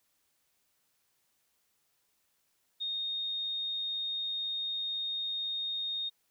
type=tone; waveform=sine; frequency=3698 Hz; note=A#7; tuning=15 cents flat; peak=-32 dBFS; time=2.8-6.1 s; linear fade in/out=20 ms; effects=white hiss -75 dBFS RMS until 6.3 s